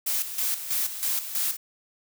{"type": "noise with tremolo", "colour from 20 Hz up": "blue", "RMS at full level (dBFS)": -26, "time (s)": [0.06, 1.57], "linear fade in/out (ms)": 10, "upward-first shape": "square", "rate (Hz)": 3.1, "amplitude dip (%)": 65, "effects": []}